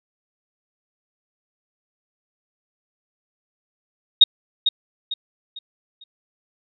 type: tone with echo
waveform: sine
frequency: 3727 Hz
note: A#7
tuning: 1 cent flat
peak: -5 dBFS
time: 4.21-4.24 s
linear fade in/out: 5 ms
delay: 450 ms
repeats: 4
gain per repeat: -9 dB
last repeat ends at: 6.04 s
effects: none